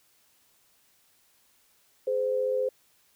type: tone pair together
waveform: sine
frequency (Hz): 420 / 515.1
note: G#4 / C5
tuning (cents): +19 / -27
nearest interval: major third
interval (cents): 354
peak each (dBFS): -31 / -25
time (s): 2.07-2.69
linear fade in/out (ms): 5
effects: white hiss -65 dBFS RMS until 3.15 s